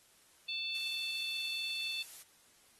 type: harmonic tone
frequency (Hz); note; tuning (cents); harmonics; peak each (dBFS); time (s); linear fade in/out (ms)
882; A5; +4; 3 / 4 / 5; -39 / -39 / -42; 0.48-2.03; 10
type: noise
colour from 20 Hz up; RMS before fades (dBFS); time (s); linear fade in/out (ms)
blue; -49; 0.74-2.23; 10
effects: white hiss -65 dBFS RMS until 2.79 s + AAC 32 kbps